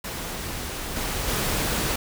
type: noise with level steps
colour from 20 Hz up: pink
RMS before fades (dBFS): -32 / -28 / -25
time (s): 0.04-1.96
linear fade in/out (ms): 5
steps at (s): 0.96 / 1.28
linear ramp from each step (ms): 2
effects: none